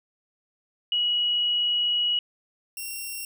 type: tone pair in turn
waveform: sine / 5% pulse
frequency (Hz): 2914 / 2737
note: F#7 / F7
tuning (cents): -27 / -36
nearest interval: minor second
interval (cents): 109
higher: first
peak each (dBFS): -21 / -23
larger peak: first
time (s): 0.92-2.19 / 2.77-3.25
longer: first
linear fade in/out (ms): 2
effects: none